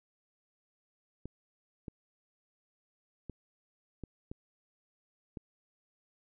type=clicks; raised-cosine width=3 ms; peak=-28 dBFS; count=6; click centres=1.256 / 1.882 / 3.297 / 4.037 / 4.315 / 5.372 s; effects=none